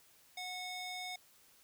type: tone with band-pass filter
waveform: square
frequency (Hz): 732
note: F#5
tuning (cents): -19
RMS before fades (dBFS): -43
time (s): 0.37-1.16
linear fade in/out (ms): 5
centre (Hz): 3800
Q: 0.86
effects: white hiss -65 dBFS RMS until 1.63 s